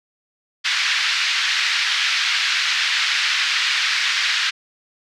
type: band-pass noise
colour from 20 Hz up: pink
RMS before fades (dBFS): -20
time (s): 0.64-4.51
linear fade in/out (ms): 20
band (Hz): 1600 to 4900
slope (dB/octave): 24
effects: none